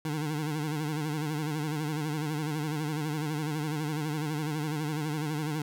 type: tone with vibrato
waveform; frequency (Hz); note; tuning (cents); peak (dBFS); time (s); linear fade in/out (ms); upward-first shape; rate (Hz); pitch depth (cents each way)
25% pulse; 152.1; D#3; -39; -26; 0.05-5.62; 2; sine; 12; 80
effects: none